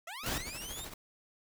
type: linear sweep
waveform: 15% pulse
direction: up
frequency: 624 to 3780 Hz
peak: -35 dBFS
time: 0.07-0.85 s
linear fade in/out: 5 ms
type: noise with tremolo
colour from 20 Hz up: pink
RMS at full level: -42 dBFS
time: 0.23-0.94 s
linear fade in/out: 5 ms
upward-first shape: triangle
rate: 13 Hz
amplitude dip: 75%
type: noise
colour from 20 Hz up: pink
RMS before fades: -35 dBFS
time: 0.26-0.38 s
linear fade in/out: 2 ms
effects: none